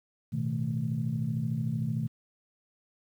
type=tone cluster; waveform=sine; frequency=111.4 / 124.7 / 158 / 219.9 Hz; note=A2 / B2 / D#3 / A3; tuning=+22 / +17 / +27 / -1 cents; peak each=-38 / -31 / -32 / -34 dBFS; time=0.32-2.08 s; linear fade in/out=20 ms; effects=tanh soft clip ceiling -18 dBFS + 10-bit